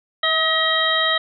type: harmonic tone with a mistuned harmonic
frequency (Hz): 636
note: D#5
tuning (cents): +38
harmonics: 1 / 2 / 3 / 5 / 6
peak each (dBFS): -25 / -23 / -21 / -23 / -22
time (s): 0.23-1.18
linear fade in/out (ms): 5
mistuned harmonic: 1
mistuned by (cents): +25
effects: none